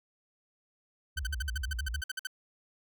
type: tone with vibrato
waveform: sine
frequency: 64.2 Hz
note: C2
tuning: 32 cents flat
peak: -33 dBFS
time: 1.16-2.02 s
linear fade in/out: 20 ms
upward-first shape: square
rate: 7.7 Hz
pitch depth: 220 cents each way
type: tone bursts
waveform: sawtooth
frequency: 1532 Hz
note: G6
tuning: 40 cents flat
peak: -29 dBFS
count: 15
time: 1.17-2.271 s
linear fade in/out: 5 ms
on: 23 ms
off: 54 ms
effects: none

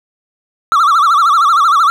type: tone with vibrato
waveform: triangle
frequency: 1242 Hz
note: D#6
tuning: 3 cents flat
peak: -5 dBFS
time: 0.72-1.9 s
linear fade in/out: 0 ms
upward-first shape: sine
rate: 13 Hz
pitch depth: 180 cents each way
effects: none

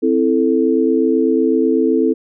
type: chord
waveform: sine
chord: A minor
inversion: first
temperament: equal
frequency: 261.6 / 329.6 / 440 Hz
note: C4 / E4 / A4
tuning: 0 / 0 / 0 cents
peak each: -16 dBFS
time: 0.02-2.14 s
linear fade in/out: 20 ms
effects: none

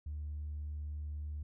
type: tone with tanh clipping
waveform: triangle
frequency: 74.7 Hz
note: D2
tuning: 30 cents sharp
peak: -38 dBFS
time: 0.06-1.43 s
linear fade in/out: 5 ms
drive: 5 dB
effects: none

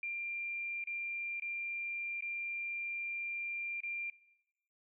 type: tone with dropouts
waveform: sine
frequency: 2382 Hz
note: D7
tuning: 24 cents sharp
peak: -36 dBFS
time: 0.03-4.1 s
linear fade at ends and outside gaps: 2 ms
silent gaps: 0.84-0.872 / 1.399-1.421 / 2.208-2.223 / 3.805-3.834 s
effects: noise-tail reverb RT60 0.9 s tail -20 dB re dry

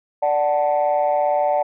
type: chord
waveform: sine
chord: D major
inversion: none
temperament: equal with one note detuned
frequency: 587.3 / 744.7 / 880 Hz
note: D5 / F#5 / A5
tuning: 0 / +11 / 0 cents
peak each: -18 / -19 / -22 dBFS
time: 0.22-1.63 s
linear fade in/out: 10 ms
effects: tanh soft clip ceiling -10 dBFS

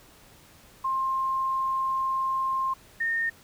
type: tone pair in turn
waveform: sine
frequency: 1059 / 1831.3 Hz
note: C6 / A#6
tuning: +21 / -31 cents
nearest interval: major sixth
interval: 948 cents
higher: second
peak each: -24 dBFS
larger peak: neither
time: 0.84-2.74 / 3-3.3 s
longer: first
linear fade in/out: 10 ms
effects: pink hiss -54 dBFS RMS until 3.43 s

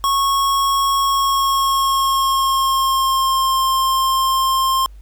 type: tone with pitch glide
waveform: square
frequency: 1100 to 1058.9 Hz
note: C#6 to C6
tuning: -14 to +20 cents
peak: -15 dBFS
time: 0.04-4.86 s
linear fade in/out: 0 ms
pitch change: -66 cents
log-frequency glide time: 1-3.63 s
effects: added 50 Hz sine -36 dBFS peak until 5.01 s + pink hiss -59 dBFS RMS until 5.01 s

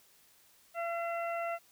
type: harmonic tone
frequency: 679 Hz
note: F5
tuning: 49 cents flat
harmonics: 1 / 2 / 3 / 4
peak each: -34 / -40 / -44 / -46 dBFS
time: 0.74-1.59 s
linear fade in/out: 50 ms
effects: white hiss -64 dBFS RMS until 1.71 s

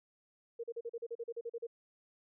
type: tone bursts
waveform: sine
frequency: 466.2 Hz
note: A#4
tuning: in tune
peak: -37 dBFS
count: 13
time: 0.59-1.669 s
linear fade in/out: 10 ms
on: 47 ms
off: 39 ms
effects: none

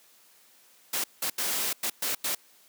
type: noise bursts at uneven times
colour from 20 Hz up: white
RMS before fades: -29 dBFS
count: 6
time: 0.93-1.04 / 1.22-1.3 / 1.38-1.73 / 1.83-1.9 / 2.02-2.15 / 2.24-2.35 s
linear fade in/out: 5 ms
effects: white hiss -59 dBFS RMS until 2.68 s + high-pass 200 Hz 12 dB/octave

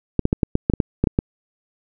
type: clicks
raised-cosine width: 3 ms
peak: -3 dBFS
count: 11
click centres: 0.193 / 0.254 / 0.329 / 0.432 / 0.554 / 0.699 / 0.737 / 0.802 / 1.04 / 1.072 / 1.189 s
effects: none

